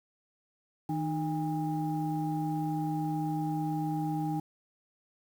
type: tone cluster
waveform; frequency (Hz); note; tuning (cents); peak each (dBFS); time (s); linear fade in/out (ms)
sine; 158 / 306.4 / 809; D#3 / D#4 / G#5; +27 / -27 / -46; -32 / -32 / -35; 0.89-4.4; 5
effects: tanh soft clip ceiling -21 dBFS + 9-bit